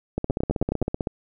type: two click trains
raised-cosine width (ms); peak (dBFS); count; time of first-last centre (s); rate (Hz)
2; -10 / -11; 6 / 15; 0.3-0.825 / 0.18-1.072; 9.52 / 15.7
effects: none